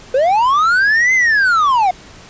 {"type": "linear two-way sweep", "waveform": "triangle", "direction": "up then down", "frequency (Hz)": [493.7, 2092, 704], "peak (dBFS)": -8, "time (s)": [0.14, 1.91], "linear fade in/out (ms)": 5, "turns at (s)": 1.14, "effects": ["pink hiss -39 dBFS RMS until 2.29 s", "resampled to 16000 Hz"]}